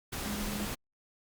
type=tone in noise; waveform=sine; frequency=206.6 Hz; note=G#3; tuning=9 cents flat; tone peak=-36 dBFS; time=0.25-0.66 s; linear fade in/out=10 ms; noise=pink; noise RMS=-37 dBFS; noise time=0.12-0.75 s; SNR=-2 dB; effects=Opus 48 kbps